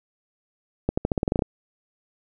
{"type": "accelerating click train", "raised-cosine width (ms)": 2, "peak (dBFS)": -8, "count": 11, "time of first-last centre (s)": [0.89, 1.422], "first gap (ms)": 85, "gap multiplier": 0.89, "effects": []}